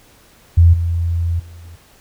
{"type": "tone with level steps", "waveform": "sine", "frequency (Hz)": 84.8, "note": "E2", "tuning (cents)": 50, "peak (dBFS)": [-5, -15, -34], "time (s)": [0.57, 1.76], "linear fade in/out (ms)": 10, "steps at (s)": [0.73, 1.39], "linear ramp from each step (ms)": 10, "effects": ["pink hiss -49 dBFS RMS until 2 s"]}